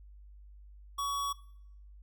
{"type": "tone", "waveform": "square", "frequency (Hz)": 1125, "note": "C#6", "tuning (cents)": 25, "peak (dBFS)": -32, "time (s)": [0.98, 1.33], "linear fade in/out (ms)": 10, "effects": ["noise-tail reverb RT60 0.7 s tail -19 dB re dry", "added 50 Hz sine -50 dBFS peak until 2.02 s"]}